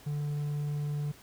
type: tone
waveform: triangle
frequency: 146.83 Hz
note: D3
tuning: in tune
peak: -28 dBFS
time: 0.06-1.12 s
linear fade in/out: 10 ms
effects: pink hiss -55 dBFS RMS until 1.22 s